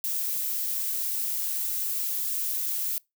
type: noise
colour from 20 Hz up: violet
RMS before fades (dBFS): -29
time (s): 0.04-2.98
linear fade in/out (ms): 0
effects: noise-tail reverb RT60 0.2 s tail -24 dB re dry